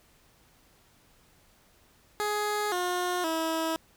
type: tone with pitch steps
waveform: 15% pulse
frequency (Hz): 418.2 / 358.4 / 323.7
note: G#4 / F4 / E4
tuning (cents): +12 / +45 / -31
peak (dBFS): -21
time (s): 2.2-3.76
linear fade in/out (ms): 0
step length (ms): 520
effects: pink hiss -62 dBFS RMS until 3.96 s